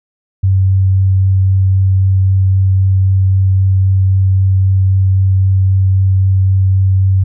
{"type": "tone with vibrato", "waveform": "sine", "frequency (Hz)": 95.4, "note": "G2", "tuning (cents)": -47, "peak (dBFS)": -7, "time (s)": [0.43, 7.24], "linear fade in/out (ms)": 10, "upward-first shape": "triangle", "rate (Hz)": 3.8, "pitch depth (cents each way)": 9, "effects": []}